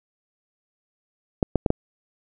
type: clicks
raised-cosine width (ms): 2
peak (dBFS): -5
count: 4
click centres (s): 1.428 / 1.557 / 1.662 / 1.704
effects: none

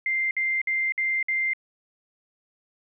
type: tone bursts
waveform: sine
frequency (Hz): 2093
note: C7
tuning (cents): 0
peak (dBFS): -22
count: 5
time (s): 0.06-1.534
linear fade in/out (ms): 2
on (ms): 250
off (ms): 56
effects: none

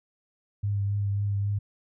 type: tone with vibrato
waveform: sine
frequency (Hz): 101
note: G#2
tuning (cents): -48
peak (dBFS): -24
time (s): 0.63-1.59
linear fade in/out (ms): 10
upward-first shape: triangle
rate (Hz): 3.7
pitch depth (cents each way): 23
effects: none

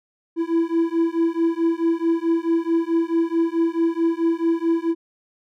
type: beating tone pair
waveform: triangle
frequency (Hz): 330 / 334.6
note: E4 / E4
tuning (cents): +2 / +26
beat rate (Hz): 4.6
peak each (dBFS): -19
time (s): 0.36-4.95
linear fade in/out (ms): 50
effects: none

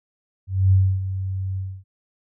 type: tone with ADSR envelope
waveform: sine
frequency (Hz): 95.1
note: F#2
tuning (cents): +48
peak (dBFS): -11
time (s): 0.47-1.84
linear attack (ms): 250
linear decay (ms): 280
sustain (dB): -12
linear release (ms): 270
effects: none

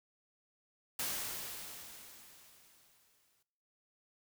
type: noise with exponential decay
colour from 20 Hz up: white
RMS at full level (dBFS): -36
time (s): 0.99-3.43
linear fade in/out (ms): 5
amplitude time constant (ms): 530
effects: noise-tail reverb RT60 1.0 s tail -21 dB re dry

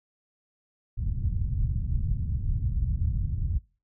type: low-pass noise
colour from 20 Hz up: white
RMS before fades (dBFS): -27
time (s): 0.97-3.59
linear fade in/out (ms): 20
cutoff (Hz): 110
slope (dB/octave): 24
effects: noise-tail reverb RT60 0.4 s tail -25 dB re dry

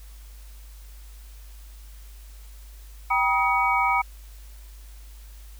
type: tone cluster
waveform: sine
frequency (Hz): 781 / 963 / 1258 / 2251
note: G5 / B5 / D#6 / C#7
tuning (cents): -7 / -44 / +19 / +26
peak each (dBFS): -26 / -23 / -25 / -25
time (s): 3.1-4.02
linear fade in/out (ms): 10
effects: added 51 Hz sine -41 dBFS peak until 5.59 s + white hiss -54 dBFS RMS until 5.59 s

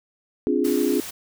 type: chord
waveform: sine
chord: D half-diminished seventh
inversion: third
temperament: equal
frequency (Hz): 261.6 / 293.7 / 349.2 / 415.3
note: C4 / D4 / F4 / Ab4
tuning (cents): 0 / 0 / 0 / 0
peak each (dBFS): -24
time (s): 0.47-1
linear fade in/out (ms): 0
type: noise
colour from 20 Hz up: white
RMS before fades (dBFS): -35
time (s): 0.64-1.11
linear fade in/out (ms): 10
effects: none

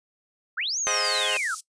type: linear two-way sweep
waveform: sine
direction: up then down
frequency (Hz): 1215 to 6780 to 1215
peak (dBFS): -25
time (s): 0.57-1.55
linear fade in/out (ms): 10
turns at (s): 0.79
type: chord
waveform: 10% pulse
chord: Ab dominant seventh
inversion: none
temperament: equal with one note detuned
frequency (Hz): 415.3 / 523.3 / 622.3 / 733.2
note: Ab4 / C5 / Eb5 / Gb5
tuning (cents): 0 / 0 / 0 / -16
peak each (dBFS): -24 / -21 / -21 / -26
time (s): 0.87-1.37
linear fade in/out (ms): 0
type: high-pass noise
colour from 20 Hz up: pink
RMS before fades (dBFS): -35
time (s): 1.04-1.61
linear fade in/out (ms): 10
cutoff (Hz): 5600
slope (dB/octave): 24
effects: noise-tail reverb RT60 0.1 s tail -19 dB re dry + resampled to 22050 Hz

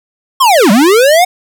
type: linear two-way sweep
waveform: square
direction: down then up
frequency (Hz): 1111 to 185.1 to 746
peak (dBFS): -5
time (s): 0.4-1.25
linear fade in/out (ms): 10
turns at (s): 0.71
effects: none

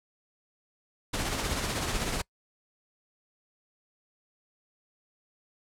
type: noise with tremolo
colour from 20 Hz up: pink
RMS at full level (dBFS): -29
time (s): 1.13-2.22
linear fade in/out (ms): 10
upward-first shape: sine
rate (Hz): 16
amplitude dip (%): 40
effects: noise-tail reverb RT60 0.1 s tail -25 dB re dry + low-pass 10000 Hz 12 dB/octave

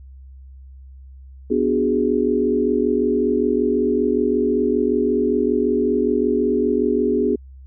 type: chord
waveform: sine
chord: G# half-diminished seventh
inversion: first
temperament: equal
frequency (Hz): 246.9 / 293.7 / 370 / 415.3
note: B3 / D4 / F#4 / G#4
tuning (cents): 0 / 0 / 0 / 0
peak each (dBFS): -21 / -23 / -22 / -20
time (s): 1.5-7.36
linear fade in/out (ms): 10
effects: added 66 Hz sine -38 dBFS peak until 7.66 s

